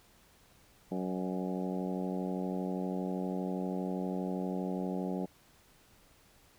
harmonic tone with a mistuned harmonic, 92.5 Hz, F#2, in tune, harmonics 2 / 3 / 4 / 5 / 6 / 7 / 8 / 9, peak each -35 / -39 / -41 / -43 / -45 / -46 / -47 / -48 dBFS, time 0.91-5.26 s, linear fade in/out 10 ms, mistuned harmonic 7, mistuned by -34 cents, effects pink hiss -63 dBFS RMS until 6.58 s

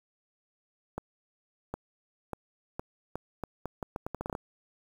accelerating click train, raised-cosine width 1 ms, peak -20 dBFS, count 16, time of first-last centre 0.98-4.351 s, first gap 760 ms, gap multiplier 0.78, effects 8-bit

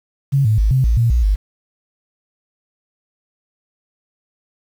sine tone with pitch steps, 138.3 / 108.4 / 53 / 130.9 / 56.5 / 116.5 / 59.7 / 50.2 Hz, C#3 / A2 / G#1 / C3 / A1 / A#2 / A#1 / G1, -4 / -25 / +36 / +1 / +47 / -1 / +42 / +42 cents, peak -11 dBFS, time 0.32-1.36 s, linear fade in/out 20 ms, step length 130 ms, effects 7-bit

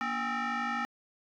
sine tone with frequency modulation, 236.5 Hz, A#3, 25 cents sharp, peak -27 dBFS, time 0.01-0.85 s, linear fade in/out 0 ms, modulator 525 Hz, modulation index 3.5, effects tanh soft clip ceiling -29 dBFS

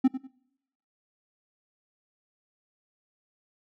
triangle tone with echo, 261.6 Hz, C4, in tune, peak -14 dBFS, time 0.04-0.08 s, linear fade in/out 10 ms, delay 97 ms, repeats 2, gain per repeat -13 dB, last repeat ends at 0.274 s, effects noise-tail reverb RT60 0.8 s tail -24 dB re dry

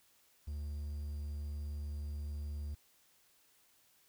triangle tone with quantisation, 73.42 Hz, D2, in tune, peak -36 dBFS, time 0.47-2.75 s, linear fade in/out 10 ms, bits 11, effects white hiss -69 dBFS RMS until 4.08 s

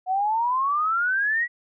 sine exponential sweep, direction up, 729 to 1957 Hz, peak -20 dBFS, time 0.06-1.48 s, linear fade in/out 50 ms, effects none

